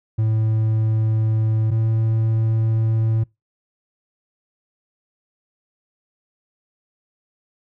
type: tone pair in turn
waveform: triangle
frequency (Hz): 110 / 111.54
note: A2 / A2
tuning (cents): 0 / +24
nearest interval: unison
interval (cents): 24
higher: second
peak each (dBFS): -14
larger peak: neither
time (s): 0.18-1.71 / 1.71-3.24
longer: neither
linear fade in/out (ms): 10
effects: noise-tail reverb RT60 0.2 s tail -24 dB re dry